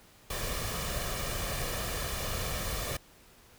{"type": "noise with comb filter", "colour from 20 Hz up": "pink", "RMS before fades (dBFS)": -34, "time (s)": [0.3, 2.97], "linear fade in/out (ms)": 5, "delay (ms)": 1.7, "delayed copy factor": 0.55, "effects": ["pink hiss -58 dBFS RMS until 3.58 s"]}